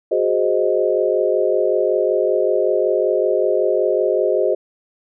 sine chord, Ab dominant seventh, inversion third, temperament equal, 370 / 415.3 / 523.3 / 622.3 Hz, Gb4 / Ab4 / C5 / Eb5, 0 / 0 / 0 / 0 cents, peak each -20 dBFS, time 0.11-4.55 s, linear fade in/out 10 ms, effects none

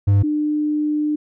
triangle / sine tone pair in turn, 100.2 / 300.3 Hz, G2 / D4, +38 / +39 cents, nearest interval octave + perfect fifth, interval 1901 cents, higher second, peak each -9 / -17 dBFS, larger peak first, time 0.07-0.23 / 0.23-1.16 s, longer second, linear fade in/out 10 ms, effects none

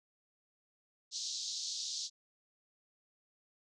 pink band-pass noise, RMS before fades -40 dBFS, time 1.11-2.1 s, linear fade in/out 50 ms, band 3800 to 6700 Hz, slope 48 dB/octave, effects none

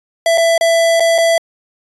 square tone with dropouts, 665 Hz, E5, 15 cents sharp, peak -10 dBFS, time 0.26-1.38 s, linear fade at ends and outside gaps 2 ms, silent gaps 0.376-0.38 / 0.579-0.61 / 0.998-1.004 / 1.181-1.184 s, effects resampled to 24000 Hz

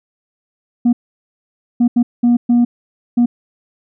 sine tone bursts at uneven times, 240 Hz, B3, 49 cents flat, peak -6 dBFS, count 6, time 0.85-0.93 / 1.8-1.88 / 1.96-2.03 / 2.23-2.37 / 2.49-2.65 / 3.17-3.26 s, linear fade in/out 10 ms, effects tanh soft clip ceiling -7 dBFS

